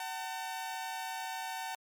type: tone pair together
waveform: sawtooth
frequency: 757.3 / 898 Hz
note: F#5 / A5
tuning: +40 / +35 cents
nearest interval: minor third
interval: 295 cents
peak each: -36 / -36 dBFS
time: 0-1.75 s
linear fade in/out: 2 ms
effects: MP3 96 kbps